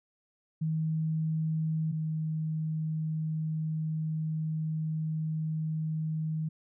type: tone pair in turn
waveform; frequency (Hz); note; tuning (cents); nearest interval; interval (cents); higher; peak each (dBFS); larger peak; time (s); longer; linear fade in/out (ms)
sine; 158.5 / 157.31; D#3 / D#3; +32 / +19; unison; 13; first; -27 / -29; first; 0.61-1.92 / 1.92-6.49; second; 10
effects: none